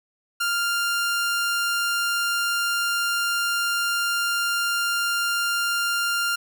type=tone; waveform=sawtooth; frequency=1396.9 Hz; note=F6; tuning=in tune; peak=-18 dBFS; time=0.4-6.36 s; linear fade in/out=10 ms; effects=none